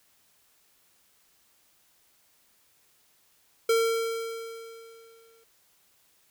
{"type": "tone with exponential decay", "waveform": "square", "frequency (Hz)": 455.7, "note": "A#4", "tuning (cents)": -39, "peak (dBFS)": -20, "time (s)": [3.69, 5.44], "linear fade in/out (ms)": 5, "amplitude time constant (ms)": 380, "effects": ["white hiss -65 dBFS RMS until 6.3 s"]}